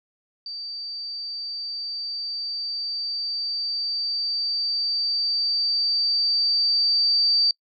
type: tone with level ramp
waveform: sine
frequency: 4637 Hz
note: D8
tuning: 23 cents flat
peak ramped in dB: -31 to -16 dBFS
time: 0.46-7.51 s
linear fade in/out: 2 ms
effects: noise-tail reverb RT60 0.1 s tail -26 dB re dry